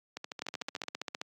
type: two click trains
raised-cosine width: 0.2 ms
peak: -21 / -18 dBFS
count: 10 / 13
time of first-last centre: 0.17-0.837 / 0.42-1.215 s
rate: 13.5 / 15.1 Hz
effects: high-pass 200 Hz 12 dB/octave + AAC 48 kbps